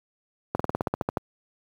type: slowing click train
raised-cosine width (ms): 1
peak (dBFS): -10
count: 11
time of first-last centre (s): 0.55-1.172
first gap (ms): 45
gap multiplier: 1.07
effects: high-pass 80 Hz 12 dB/octave + 8-bit